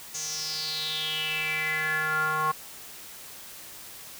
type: tone with band-pass filter sweep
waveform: square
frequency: 155.56 Hz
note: D#3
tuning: in tune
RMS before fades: -29 dBFS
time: 0.14-2.52 s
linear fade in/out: 10 ms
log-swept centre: 6600 to 1100 Hz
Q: 6.7
effects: white hiss -44 dBFS RMS until 4.19 s